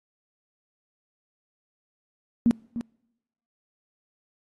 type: tone with echo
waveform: sine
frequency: 234.1 Hz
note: A#3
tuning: 8 cents sharp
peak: -15 dBFS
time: 2.46-2.51 s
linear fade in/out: 0 ms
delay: 300 ms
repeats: 1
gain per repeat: -12 dB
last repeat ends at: 2.81 s
effects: noise-tail reverb RT60 0.9 s tail -26 dB re dry + AAC 32 kbps